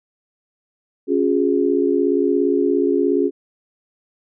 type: chord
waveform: sine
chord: Db major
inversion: none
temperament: equal with one note detuned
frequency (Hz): 277.2 / 358.2 / 415.3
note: Db4 / F4 / Ab4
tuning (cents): 0 / +44 / 0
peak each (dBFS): -19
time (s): 1.07-3.31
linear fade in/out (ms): 50
effects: none